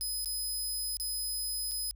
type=tone with dropouts; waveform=15% pulse; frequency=5040 Hz; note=D#8; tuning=21 cents sharp; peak=-27 dBFS; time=0.01-1.91 s; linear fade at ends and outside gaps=0 ms; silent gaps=0.246-0.258 / 0.969-0.999 / 1.712-1.717 s; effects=added 50 Hz sine -49 dBFS peak until 1.95 s